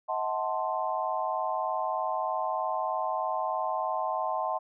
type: chord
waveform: sine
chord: D# diminished seventh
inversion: none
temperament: equal with one note detuned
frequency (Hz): 636.8 / 740 / 880 / 1046.5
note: D#5 / F#5 / A5 / C6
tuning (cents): +40 / 0 / 0 / 0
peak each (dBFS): -33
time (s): 0.08-4.59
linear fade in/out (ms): 20
effects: none